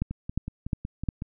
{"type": "two click trains", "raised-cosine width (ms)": 5, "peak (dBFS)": [-20, -13], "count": [7, 4], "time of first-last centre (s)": [[0.11, 1.221], [0.02, 1.088]], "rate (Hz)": [5.4, 2.81], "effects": []}